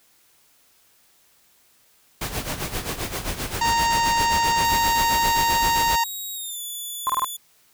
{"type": "noise with tremolo", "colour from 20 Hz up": "pink", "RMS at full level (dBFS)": -26, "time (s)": [2.21, 5.96], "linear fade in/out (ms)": 5, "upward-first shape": "sine", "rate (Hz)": 7.6, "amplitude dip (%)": 70}
{"type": "harmonic tone", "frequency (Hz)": 927, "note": "A#5", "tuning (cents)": -10, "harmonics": [1, 2, 3, 4, 5, 6, 7, 8], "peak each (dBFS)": [-19, -28, -31, -35, -31, -36, -35, -35], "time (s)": [3.61, 6.04], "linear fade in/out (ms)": 5}
{"type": "tone with pitch glide", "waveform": "5% pulse", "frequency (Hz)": [3800, 3465], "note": ["A#7", "A7"], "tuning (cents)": [33, -27], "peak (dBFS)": -23, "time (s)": [4.64, 7.37], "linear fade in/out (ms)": 10, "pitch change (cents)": -160, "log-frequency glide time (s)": [6.34, 6.61]}
{"type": "tone bursts", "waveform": "sine", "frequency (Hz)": 1046.5, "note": "C6", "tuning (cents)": 0, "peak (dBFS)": -18, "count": 4, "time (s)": [7.07, 7.245], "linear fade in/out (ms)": 0, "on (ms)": 25, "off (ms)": 25}
{"effects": ["white hiss -59 dBFS RMS until 7.73 s"]}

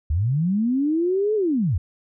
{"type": "linear two-way sweep", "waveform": "sine", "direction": "up then down", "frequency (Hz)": [68.2, 438.7, 68.2], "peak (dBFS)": -18, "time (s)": [0.1, 1.78], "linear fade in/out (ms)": 5, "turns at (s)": 1.35, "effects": []}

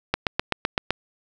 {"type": "click train", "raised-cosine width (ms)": 0.3, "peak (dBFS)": -4, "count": 7, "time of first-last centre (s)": [0.14, 0.906], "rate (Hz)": 7.83, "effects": []}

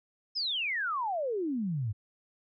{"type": "exponential sweep", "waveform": "sine", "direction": "down", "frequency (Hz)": [5310, 98], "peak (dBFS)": -29, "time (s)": [0.35, 1.93], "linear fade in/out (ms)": 20, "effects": []}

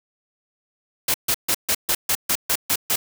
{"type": "noise bursts", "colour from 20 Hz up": "white", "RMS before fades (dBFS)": -20, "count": 10, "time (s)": [1.08, 2.96], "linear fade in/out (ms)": 5, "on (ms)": 62, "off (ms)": 140, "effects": []}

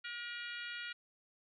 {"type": "harmonic tone", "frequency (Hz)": 477, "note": "A#4", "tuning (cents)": 40, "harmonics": [3, 4, 5, 6, 7, 8, 9], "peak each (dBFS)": [-45, -48, -49, -49, -52, -57, -57], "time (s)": [0.04, 0.93], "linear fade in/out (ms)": 10, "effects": []}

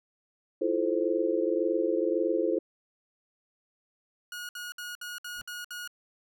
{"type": "chord", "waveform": "sine", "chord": "F major seventh", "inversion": "third", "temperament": "just", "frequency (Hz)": [327.4, 349.2, 436.5, 523.8], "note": ["E4", "F4", "A4", "C5"], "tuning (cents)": [-12, 0, -14, 2], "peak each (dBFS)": -30, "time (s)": [0.61, 2.59], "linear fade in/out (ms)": 10}
{"type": "tone bursts", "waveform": "sawtooth", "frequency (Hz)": 1445, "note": "F#6", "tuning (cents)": -41, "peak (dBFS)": -33, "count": 7, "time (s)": [4.32, 5.876], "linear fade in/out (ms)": 2, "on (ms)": 170, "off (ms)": 61}
{"type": "noise with exponential growth", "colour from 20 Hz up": "brown", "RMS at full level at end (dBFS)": -43, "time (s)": [5.32, 5.42], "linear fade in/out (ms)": 2, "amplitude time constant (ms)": 21}
{"effects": []}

